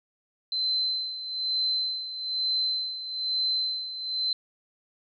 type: tone with tremolo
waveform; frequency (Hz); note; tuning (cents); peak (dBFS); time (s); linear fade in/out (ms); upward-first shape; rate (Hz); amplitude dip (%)
sine; 4071; C8; -48; -23; 0.52-4.33; 2; sine; 1.1; 70
effects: none